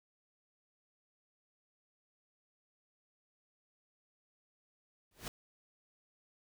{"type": "noise with exponential growth", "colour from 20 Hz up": "pink", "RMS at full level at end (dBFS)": -38, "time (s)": [5.11, 5.28], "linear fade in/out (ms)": 2, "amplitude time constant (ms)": 35, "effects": []}